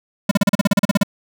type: tone bursts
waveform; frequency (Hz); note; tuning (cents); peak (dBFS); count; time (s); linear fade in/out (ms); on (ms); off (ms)
square; 201.3; G3; +46; -11; 13; 0.29-1.033; 5; 23; 37
effects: none